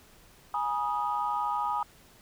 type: chord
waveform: sine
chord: G# minor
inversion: none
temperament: equal with one note detuned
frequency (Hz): 830.6 / 963 / 1244.5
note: G#5 / B5 / D#6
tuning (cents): 0 / -44 / 0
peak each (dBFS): -31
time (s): 0.54-1.83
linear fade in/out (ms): 2
effects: tanh soft clip ceiling -18 dBFS + pink hiss -57 dBFS RMS until 2.21 s